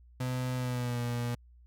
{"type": "tone with pitch glide", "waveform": "35% pulse", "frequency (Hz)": [126.9, 120.26], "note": ["B2", "B2"], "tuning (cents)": [47, -46], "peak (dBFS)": -29, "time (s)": [0.2, 1.35], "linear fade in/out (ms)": 5, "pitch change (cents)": -93, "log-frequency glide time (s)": [0.56, 1], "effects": ["added 60 Hz sine -54 dBFS peak until 1.66 s"]}